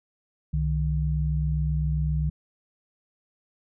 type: tone pair together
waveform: sine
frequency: 65.41 / 152.99 Hz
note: C2 / D#3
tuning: 0 / -29 cents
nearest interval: octave + minor third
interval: 1471 cents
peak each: -25 dBFS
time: 0.53-2.3 s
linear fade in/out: 10 ms
effects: none